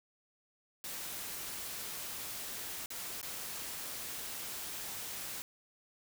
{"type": "noise with dropouts", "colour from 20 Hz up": "white", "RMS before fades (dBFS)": -42, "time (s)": [0.84, 5.42], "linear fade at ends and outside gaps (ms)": 0, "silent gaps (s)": [[2.859, 2.904], [3.214, 3.229]], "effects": []}